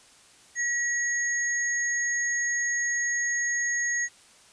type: tone pair together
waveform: sine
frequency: 1917 / 6583 Hz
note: A#6 / G#8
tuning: +48 / -16 cents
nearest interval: octave + major sixth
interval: 2136 cents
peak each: -26 / -29 dBFS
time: 0.55-4.09 s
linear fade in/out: 50 ms
effects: white hiss -55 dBFS RMS until 4.52 s + resampled to 22050 Hz